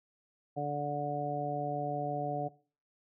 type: harmonic tone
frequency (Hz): 145.6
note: D3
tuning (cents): -15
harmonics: 1 / 2 / 3 / 4 / 5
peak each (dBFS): -38 / -40 / -41 / -38 / -35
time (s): 0.56-2.49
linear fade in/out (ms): 20
effects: noise-tail reverb RT60 0.4 s tail -19 dB re dry